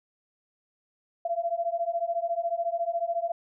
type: beating tone pair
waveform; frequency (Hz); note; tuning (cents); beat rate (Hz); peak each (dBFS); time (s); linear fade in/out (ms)
sine; 673 / 687; E5 / F5; +36 / -29; 14; -29; 1.25-3.32; 5
effects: none